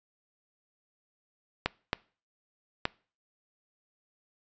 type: clicks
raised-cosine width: 0.3 ms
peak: -10 dBFS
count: 3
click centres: 1.66 / 1.931 / 2.854 s
effects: noise-tail reverb RT60 0.4 s tail -23 dB re dry + resampled to 16000 Hz